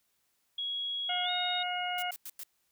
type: tone with pitch glide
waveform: sine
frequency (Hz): 3322 to 3729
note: G#7 to A#7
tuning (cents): 0 to 0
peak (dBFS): -32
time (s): 0.58-1.63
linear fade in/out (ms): 5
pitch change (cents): +200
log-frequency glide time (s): 1.24-1.3
type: harmonic tone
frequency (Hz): 719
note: F#5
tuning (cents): -50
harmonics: 1 / 2 / 3 / 4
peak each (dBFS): -34 / -39 / -39 / -37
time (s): 1.09-2.11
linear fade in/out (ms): 5
type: noise bursts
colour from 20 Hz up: blue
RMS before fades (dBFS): -42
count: 4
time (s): 1.98-2.435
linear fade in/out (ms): 2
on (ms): 44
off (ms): 93
effects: white hiss -75 dBFS RMS until 2.71 s